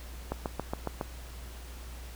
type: click train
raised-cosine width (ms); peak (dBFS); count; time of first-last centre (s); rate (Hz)
1; -17; 6; 0.32-1.012; 7.23
effects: added 60 Hz sine -42 dBFS peak until 2.15 s + pink hiss -50 dBFS RMS until 2.15 s